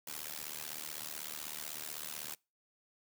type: noise with amplitude modulation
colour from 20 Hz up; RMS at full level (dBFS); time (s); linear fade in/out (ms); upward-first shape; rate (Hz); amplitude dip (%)
white; -39; 0.07-2.35; 5; sine; 76; 100
effects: noise-tail reverb RT60 0.3 s tail -26 dB re dry + high-pass 100 Hz 12 dB/octave